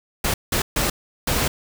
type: noise bursts at uneven times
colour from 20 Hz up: pink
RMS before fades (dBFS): -21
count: 4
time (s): 0.24-0.34 / 0.52-0.62 / 0.76-0.9 / 1.27-1.48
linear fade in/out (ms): 5
effects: none